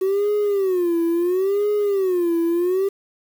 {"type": "tone with vibrato", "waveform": "triangle", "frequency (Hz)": 373.7, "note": "F#4", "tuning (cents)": 17, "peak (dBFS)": -14, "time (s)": [0.01, 2.89], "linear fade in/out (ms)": 10, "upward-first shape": "sine", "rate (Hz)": 0.73, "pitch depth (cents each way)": 190, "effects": ["tanh soft clip ceiling -12 dBFS", "7-bit"]}